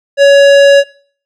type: tone with tanh clipping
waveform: sine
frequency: 561 Hz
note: C#5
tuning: 21 cents sharp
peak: -4 dBFS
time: 0.17-0.84 s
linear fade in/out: 50 ms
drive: 17 dB
effects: noise-tail reverb RT60 0.5 s tail -21 dB re dry